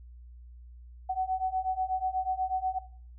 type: beating tone pair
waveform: sine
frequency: 746 / 754.2 Hz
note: F#5 / F#5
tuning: +14 / +33 cents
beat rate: 8.2 Hz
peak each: -31 / -31 dBFS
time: 1.09-2.79 s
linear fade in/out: 10 ms
effects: noise-tail reverb RT60 0.5 s tail -17 dB re dry + added 60 Hz sine -46 dBFS peak until 3.18 s